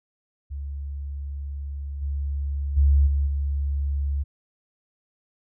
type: tone with level steps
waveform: sine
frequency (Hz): 70.4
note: C#2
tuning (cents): +27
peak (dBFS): -29 / -24 / -14 / -19 / -22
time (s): 0.5-4.24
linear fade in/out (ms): 20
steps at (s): 2.01 / 2.76 / 3.06 / 3.26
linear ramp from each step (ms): 20
effects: none